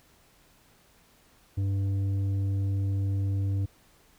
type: tone with tanh clipping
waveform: sine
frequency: 98 Hz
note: G2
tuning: in tune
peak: -26 dBFS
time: 1.57-3.66 s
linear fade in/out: 10 ms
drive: 7 dB
effects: pink hiss -61 dBFS RMS until 4.18 s